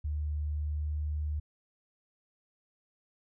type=tone with pitch glide; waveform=sine; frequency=74.8 to 75.28 Hz; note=D2 to D2; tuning=+32 to +43 cents; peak=-30 dBFS; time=0.04-1.4 s; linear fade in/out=10 ms; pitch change=+11 cents; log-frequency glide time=0.2-1.05 s; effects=none